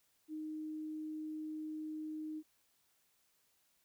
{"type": "tone", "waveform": "sine", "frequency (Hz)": 310, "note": "D#4", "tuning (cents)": -6, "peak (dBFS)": -40, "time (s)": [0.28, 2.43], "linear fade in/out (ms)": 50, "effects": ["white hiss -75 dBFS RMS until 3.84 s"]}